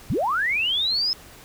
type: linear sweep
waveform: sine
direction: up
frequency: 80 to 5220 Hz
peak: -20 dBFS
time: 0.1-1.13 s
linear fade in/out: 0 ms
effects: pink hiss -46 dBFS RMS until 1.44 s